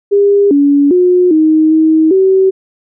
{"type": "tone with pitch steps", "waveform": "sine", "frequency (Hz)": [403.2, 284.5, 360.5, 313.3, 316.8, 381.4], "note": ["G4", "C#4", "F#4", "D#4", "D#4", "G4"], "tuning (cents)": [49, 45, -45, 12, 31, -47], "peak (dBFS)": -5, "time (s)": [0.11, 2.51], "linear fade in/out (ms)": 20, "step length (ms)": 400, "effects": []}